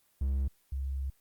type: tone pair in turn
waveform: triangle / sine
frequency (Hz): 67.5 / 67.5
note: C#2 / C#2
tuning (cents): -45 / -45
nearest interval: unison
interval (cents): 0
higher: neither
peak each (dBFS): -25 / -31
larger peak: first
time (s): 0.21-0.48 / 0.72-1.1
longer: second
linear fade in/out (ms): 5
effects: white hiss -69 dBFS RMS until 1.2 s + Opus 24 kbps